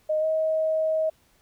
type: tone with pitch glide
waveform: sine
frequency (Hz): 619 to 633.1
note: D#5 to D#5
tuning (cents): -9 to +30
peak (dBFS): -21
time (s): 0.09-1.1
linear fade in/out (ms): 10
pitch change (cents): +39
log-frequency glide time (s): 0.2-0.25
effects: pink hiss -63 dBFS RMS until 1.41 s